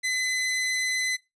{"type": "tone", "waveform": "sawtooth", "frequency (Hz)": 2023, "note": "B6", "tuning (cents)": 41, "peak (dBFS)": -21, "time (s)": [0.03, 1.17], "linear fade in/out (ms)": 20, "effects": ["noise-tail reverb RT60 0.2 s tail -18 dB re dry", "resampled to 22050 Hz"]}